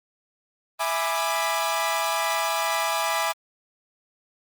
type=chord; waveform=sawtooth; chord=E dominant seventh; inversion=none; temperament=equal with one note detuned; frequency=659.3 / 830.6 / 987.8 / 1188.3 Hz; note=E5 / G#5 / B5 / D6; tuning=0 / 0 / 0 / +20 cents; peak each=-25 dBFS; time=0.79-3.33 s; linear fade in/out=20 ms; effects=Opus 24 kbps